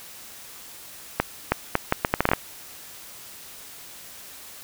accelerating click train, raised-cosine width 0.5 ms, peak -3 dBFS, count 11, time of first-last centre 1.2-2.334 s, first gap 320 ms, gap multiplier 0.73, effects white hiss -43 dBFS RMS until 4.63 s

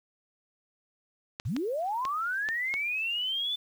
clicks, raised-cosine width 0.2 ms, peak -18 dBFS, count 5, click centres 1.399 / 1.565 / 2.052 / 2.488 / 2.74 s
sine linear sweep, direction up, 80.4 to 3520 Hz, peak -28 dBFS, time 1.45-3.56 s, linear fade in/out 10 ms
effects 9-bit

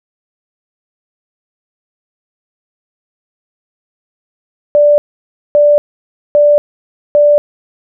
sine tone bursts, 587.3 Hz, D5, in tune, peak -4 dBFS, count 4, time 4.75-7.38 s, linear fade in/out 0 ms, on 230 ms, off 570 ms, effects none

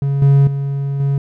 triangle tone with level steps, 139.3 Hz, C#3, 9 cents sharp, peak -12 / -5 / -15 / -11 dBFS, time 0.02-1.18 s, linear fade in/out 2 ms, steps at 0.22 / 0.47 / 1 s, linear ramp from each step 2 ms, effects none

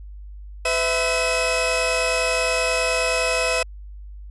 sawtooth tone cluster, 505 / 656 / 2555 Hz, B4 / E5 / D#7, +39 / -9 / +45 cents, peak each -20 dBFS, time 0.65-3.63 s, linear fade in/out 5 ms, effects added 50 Hz sine -35 dBFS peak until 4.3 s + resampled to 24000 Hz

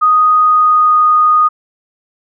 sine tone with pitch glide, 1244.5 to 1235.9 Hz, D#6 to D#6, 0 to -12 cents, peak -6 dBFS, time 0.01-1.49 s, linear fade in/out 20 ms, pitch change -12 cents, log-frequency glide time 0.36-1.08 s, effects none

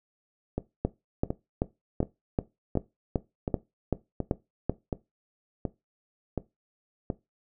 two click trains, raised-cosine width 2 ms, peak -15 / -11 dBFS, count 10 / 11, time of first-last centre 0.58-7.102 / 0.85-4.696 s, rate 1.38 / 2.6 Hz, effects noise-tail reverb RT60 0.2 s tail -17 dB re dry

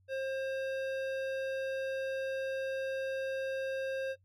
sine tone with hard clipping, 533 Hz, C5, 32 cents sharp, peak -35 dBFS, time 0.08-4.16 s, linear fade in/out 50 ms, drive 13 dB, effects noise-tail reverb RT60 0.1 s tail -19 dB re dry + added 94 Hz sine -65 dBFS peak until 4.24 s

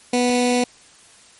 15% pulse tone with notch filter, 246.1 Hz, B3, 6 cents flat, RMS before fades -18 dBFS, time 0.13-0.64 s, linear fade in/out 5 ms, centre 1200 Hz, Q 1, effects white hiss -49 dBFS RMS until 1.39 s + MP3 48 kbps

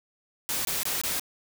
white noise bursts, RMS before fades -29 dBFS, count 4, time 0.49-1.196 s, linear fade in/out 0 ms, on 160 ms, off 22 ms, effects none

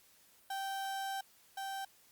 35% pulse tone pair in turn, 780 / 780 Hz, G5 / G5, -9 / -9 cents, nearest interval unison, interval 0 cents, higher neither, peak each -35 / -37 dBFS, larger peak first, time 0.5-1.21 / 1.57-1.85 s, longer first, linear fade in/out 5 ms, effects white hiss -65 dBFS RMS until 2.11 s + Opus 48 kbps

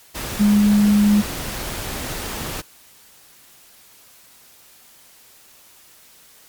sine tone in noise, 206.7 Hz, G#3, 8 cents flat, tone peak -11 dBFS, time 0.39-1.22 s, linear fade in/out 20 ms, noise pink, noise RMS -28 dBFS, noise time 0.14-2.62 s, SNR +14 dB, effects white hiss -49 dBFS RMS until 6.48 s + MP3 96 kbps

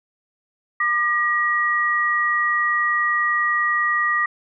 sine tone pair together, 1200 / 1904.9 Hz, D6 / A#6, +37 / +37 cents, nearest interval minor sixth, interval 800 cents, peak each -21 / -19 dBFS, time 0.8-4.26 s, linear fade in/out 5 ms, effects none

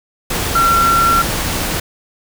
sine tone in noise, 1362 Hz, F6, 44 cents flat, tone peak -10 dBFS, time 0.55-1.22 s, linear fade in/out 5 ms, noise pink, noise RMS -19 dBFS, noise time 0.3-1.8 s, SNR +6 dB, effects none

